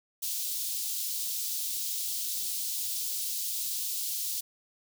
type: high-pass noise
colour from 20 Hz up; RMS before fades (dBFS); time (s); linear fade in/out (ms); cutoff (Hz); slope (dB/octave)
white; -33; 0.22-4.41; 10; 3600; 24
effects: none